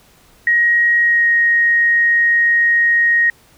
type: tone with pitch glide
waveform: sine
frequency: 1889 to 1873.8 Hz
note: A#6 to A#6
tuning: +22 to +8 cents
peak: -10 dBFS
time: 0.47-3.3 s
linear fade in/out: 2 ms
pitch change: -14 cents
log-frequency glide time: 1-1.28 s
effects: pink hiss -50 dBFS RMS until 3.57 s